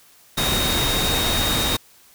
sine tone in noise, 3729 Hz, A#7, in tune, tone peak -23 dBFS, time 0.37-1.77 s, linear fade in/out 10 ms, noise pink, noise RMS -22 dBFS, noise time 0.37-1.77 s, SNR -4 dB, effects white hiss -52 dBFS RMS until 2.14 s

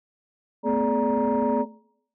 sine tone cluster, 224.6 / 252.2 / 423.5 / 582 / 941 Hz, A3 / B3 / G#4 / D5 / A#5, +36 / +36 / +34 / -16 / +16 cents, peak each -25 dBFS, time 0.63-1.66 s, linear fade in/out 50 ms, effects noise-tail reverb RT60 0.6 s tail -17 dB re dry + tanh soft clip ceiling -14 dBFS

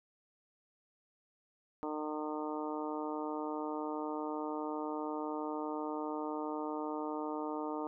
harmonic tone, 152.4 Hz, D#3, 36 cents flat, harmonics 2 / 3 / 4 / 5 / 6 / 7 / 8, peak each -39 / -42 / -45 / -46 / -43 / -49 / -47 dBFS, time 1.83-7.87 s, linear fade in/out 0 ms, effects none

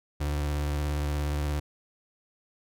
35% pulse tone with vibrato, 73.42 Hz, D2, in tune, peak -25 dBFS, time 0.2-1.6 s, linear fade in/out 10 ms, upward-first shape triangle, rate 17 Hz, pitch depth 39 cents each way, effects none

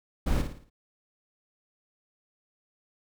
brown noise with echo, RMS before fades -25 dBFS, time 0.26-0.42 s, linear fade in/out 10 ms, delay 56 ms, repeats 5, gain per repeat -7 dB, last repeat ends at 0.7 s, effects none

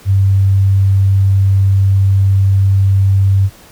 sine tone, 97.4 Hz, G2, 11 cents flat, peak -7 dBFS, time 0.05-3.5 s, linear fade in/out 50 ms, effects pink hiss -41 dBFS RMS until 3.71 s

